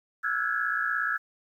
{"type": "tone cluster", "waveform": "sine", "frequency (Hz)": [1325, 1451, 1635, 1692], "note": ["E6", "F#6", "G#6", "G#6"], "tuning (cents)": [9, -34, -28, 32], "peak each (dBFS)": -31, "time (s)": [0.23, 1.18], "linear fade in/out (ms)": 20, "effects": ["10-bit"]}